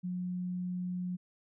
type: tone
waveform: sine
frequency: 180.3 Hz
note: F#3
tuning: 45 cents flat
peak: -33 dBFS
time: 0.03-1.17 s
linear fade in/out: 20 ms
effects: none